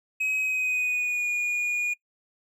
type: tone with pitch glide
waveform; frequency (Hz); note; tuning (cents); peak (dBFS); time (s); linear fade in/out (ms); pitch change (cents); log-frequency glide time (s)
triangle; 2540 to 2442; D#7 to D#7; +35 to -33; -22; 0.2-1.94; 10; -68; 0.39-1.29
effects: noise-tail reverb RT60 0.1 s tail -22 dB re dry